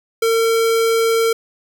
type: tone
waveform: square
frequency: 454.5 Hz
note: A#4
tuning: 44 cents flat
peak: -14 dBFS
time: 0.22-1.33 s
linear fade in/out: 5 ms
effects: none